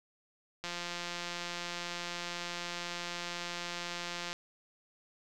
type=click train; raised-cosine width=0.2 ms; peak=-21 dBFS; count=643; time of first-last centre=0.64-4.33 s; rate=174 Hz; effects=none